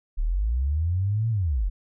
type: linear two-way sweep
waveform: sine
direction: up then down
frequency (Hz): 33.21 to 116 to 37.39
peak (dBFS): -21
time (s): 0.17-1.7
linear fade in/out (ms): 20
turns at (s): 1.3
effects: none